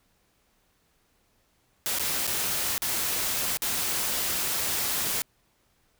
white noise with dropouts, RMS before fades -28 dBFS, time 1.86-5.22 s, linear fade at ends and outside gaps 0 ms, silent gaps 1.986-1.996 / 2.268-2.276 / 2.78-2.82 / 3.571-3.62 s, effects pink hiss -68 dBFS RMS until 5.99 s

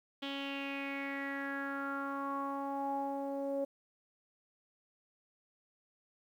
sawtooth tone with low-pass filter sweep, 277.2 Hz, C#4, in tune, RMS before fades -38 dBFS, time 0.22-3.65 s, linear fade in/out 10 ms, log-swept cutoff 3300 to 580 Hz, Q 6.4, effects 11-bit

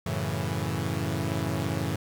sawtooth chord, F# minor seventh, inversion none, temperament equal, 92.5 / 110 / 138.59 / 164.81 Hz, F#2 / A2 / C#3 / E3, 0 / 0 / 0 / 0 cents, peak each -29 dBFS, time 0.06-1.96 s, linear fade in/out 5 ms, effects 10-bit

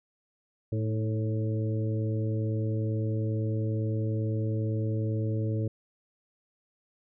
harmonic tone with a mistuned harmonic, 110 Hz, A2, in tune, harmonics 1 / 2 / 3 / 4 / 5, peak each -27 / -38 / -36 / -38 / -41 dBFS, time 0.72-5.68 s, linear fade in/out 5 ms, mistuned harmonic 3, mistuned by -41 cents, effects none

